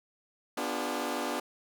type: chord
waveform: 15% pulse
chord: B diminished seventh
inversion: none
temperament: equal with one note detuned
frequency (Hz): 246.9 / 293.7 / 349.2 / 405.4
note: B3 / D4 / F4 / Ab4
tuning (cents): 0 / 0 / 0 / -42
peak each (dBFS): -30 / -29 / -32 / -32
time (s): 0.57-1.4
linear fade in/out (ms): 5
effects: none